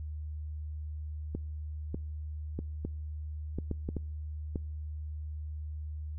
clicks, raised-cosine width 3 ms, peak -21 dBFS, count 9, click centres 1.35 / 1.945 / 2.59 / 2.85 / 3.586 / 3.713 / 3.889 / 3.967 / 4.558 s, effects noise-tail reverb RT60 0.7 s tail -26 dB re dry + added 76 Hz sine -36 dBFS peak until 6.18 s

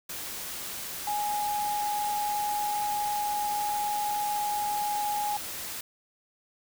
sine tone in noise, 830.6 Hz, G#5, in tune, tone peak -27 dBFS, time 1.07-5.37 s, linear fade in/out 5 ms, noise white, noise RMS -37 dBFS, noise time 0.09-5.81 s, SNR +7 dB, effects none

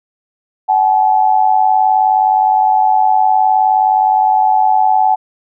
sine tone pair together, 755.6 / 855 Hz, F#5 / A5, +36 / -50 cents, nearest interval major second, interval 214 cents, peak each -11 dBFS, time 0.68-5.16 s, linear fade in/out 20 ms, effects none

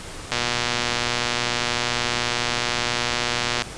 click train, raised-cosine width 0.2 ms, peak -4 dBFS, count 397, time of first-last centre 0.32-3.62 s, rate 120 Hz, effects pink hiss -36 dBFS RMS until 3.77 s + resampled to 22050 Hz

